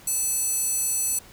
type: tone with high-pass filter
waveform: square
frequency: 868 Hz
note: A5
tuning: 24 cents flat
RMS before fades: -25 dBFS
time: 0.07-1.19 s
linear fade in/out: 5 ms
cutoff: 8400 Hz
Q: 4.4
effects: pink hiss -49 dBFS RMS until 1.32 s